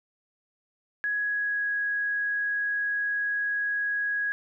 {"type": "tone with pitch glide", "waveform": "sine", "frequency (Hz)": [1672, 1659.5], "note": ["G#6", "G#6"], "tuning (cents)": [11, -2], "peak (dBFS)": -25, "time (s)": [1.04, 4.32], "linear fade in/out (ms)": 0, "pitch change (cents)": -13, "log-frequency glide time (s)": [1.17, 1.71], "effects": []}